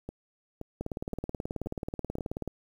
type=two click trains; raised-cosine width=2 ms; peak=-24 / -20 dBFS; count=5 / 32; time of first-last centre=0.09-2.184 / 0.81-2.477 s; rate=1.91 / 18.6 Hz; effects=9-bit